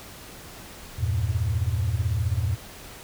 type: chord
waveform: sine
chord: E diminished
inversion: none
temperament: equal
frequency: 82.41 / 98 / 116.54 Hz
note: E2 / G2 / Bb2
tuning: 0 / 0 / 0 cents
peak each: -26 dBFS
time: 0.98-2.56 s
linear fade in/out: 20 ms
effects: tanh soft clip ceiling -13 dBFS + pink hiss -43 dBFS RMS until 3.03 s